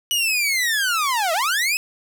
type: linear two-way sweep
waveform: sawtooth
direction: down then up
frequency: 2954 to 622.3 to 2621 Hz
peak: -15 dBFS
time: 0.11-1.77 s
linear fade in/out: 0 ms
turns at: 1.33 s
effects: none